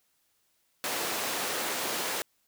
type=high-pass noise; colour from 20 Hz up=pink; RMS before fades=-32 dBFS; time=0.84-2.22 s; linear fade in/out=0 ms; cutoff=380 Hz; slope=12 dB/octave; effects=white hiss -72 dBFS RMS until 2.47 s

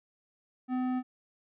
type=tone with tanh clipping; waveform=sine; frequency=254 Hz; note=B3; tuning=49 cents sharp; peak=-30 dBFS; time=0.68-1.03 s; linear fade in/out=50 ms; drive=13 dB; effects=none

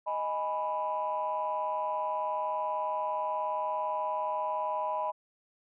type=chord; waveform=sine; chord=G# minor; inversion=second; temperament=equal; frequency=622.3 / 830.6 / 987.8 Hz; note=D#5 / G#5 / B5; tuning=0 / 0 / 0 cents; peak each=-34 / -35 / -31 dBFS; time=0.06-5.12 s; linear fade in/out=20 ms; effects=tanh soft clip ceiling -22 dBFS

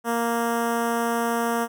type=tone with notch filter; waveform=10% pulse; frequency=233.1 Hz; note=A#3; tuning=in tune; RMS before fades=-24 dBFS; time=0.04-1.68 s; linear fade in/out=50 ms; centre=4000 Hz; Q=0.78; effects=none

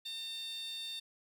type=tone with high-pass filter; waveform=15% pulse; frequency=906 Hz; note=A#5; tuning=50 cents flat; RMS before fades=-42 dBFS; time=0.05-1 s; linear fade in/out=10 ms; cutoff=3900 Hz; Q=8.6; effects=none

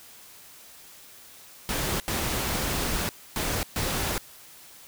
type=noise bursts at uneven times; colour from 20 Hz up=pink; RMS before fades=-28 dBFS; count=4; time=1.69-2 / 2.08-3.09 / 3.36-3.63 / 3.76-4.18 s; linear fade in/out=0 ms; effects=white hiss -49 dBFS RMS until 4.87 s

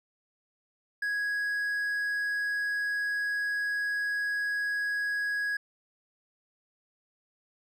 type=tone; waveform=triangle; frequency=1661.2 Hz; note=G#6; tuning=in tune; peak=-26 dBFS; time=1.02-5.57 s; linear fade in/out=5 ms; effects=none

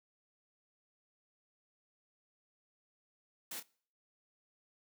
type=noise with echo; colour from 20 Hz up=white; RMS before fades=-43 dBFS; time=3.51-3.6 s; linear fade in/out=5 ms; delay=29 ms; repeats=1; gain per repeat=-10 dB; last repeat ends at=3.629 s; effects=noise-tail reverb RT60 0.5 s tail -23 dB re dry + high-pass 150 Hz 12 dB/octave

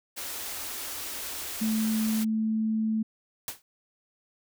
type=band-stop noise; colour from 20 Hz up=white; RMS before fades=-36 dBFS; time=0.16-2.25 s; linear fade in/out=20 ms; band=110 to 220 Hz; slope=96 dB/octave
type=tone; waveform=sine; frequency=219.5 Hz; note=A3; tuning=4 cents flat; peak=-24 dBFS; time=1.61-3.03 s; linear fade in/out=10 ms
type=noise with exponential decay; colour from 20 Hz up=white; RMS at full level=-30 dBFS; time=3.48-3.62 s; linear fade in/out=1 ms; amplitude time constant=30 ms
effects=none

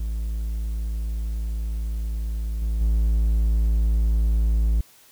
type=tone with level steps; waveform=triangle; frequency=55 Hz; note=A1; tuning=in tune; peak=-22 / -19 / -15 dBFS; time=0-4.81 s; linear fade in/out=5 ms; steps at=2.62 / 2.81 s; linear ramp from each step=2 ms; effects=white hiss -53 dBFS RMS until 5.11 s

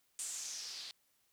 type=noise with low-pass filter sweep; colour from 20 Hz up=blue; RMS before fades=-44 dBFS; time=0.19-0.91 s; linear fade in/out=0 ms; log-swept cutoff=8400 to 4100 Hz; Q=3.7; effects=white hiss -75 dBFS RMS until 1.32 s

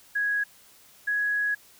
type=tone pair in turn; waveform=sine; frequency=1660 / 1669.6 Hz; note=G#6 / G#6; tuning=-1 / +9 cents; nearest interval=unison; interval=10 cents; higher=second; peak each=-23 dBFS; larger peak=neither; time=0.15-0.44 / 1.07-1.55 s; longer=second; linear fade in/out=10 ms; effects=white hiss -55 dBFS RMS until 1.79 s

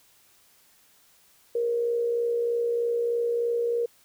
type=tone with amplitude modulation; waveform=sine; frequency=471.3 Hz; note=A#4; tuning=19 cents sharp; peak=-21 dBFS; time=1.55-3.86 s; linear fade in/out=5 ms; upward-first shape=sine; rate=63.2 Hz; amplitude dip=40%; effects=white hiss -60 dBFS RMS until 4.04 s

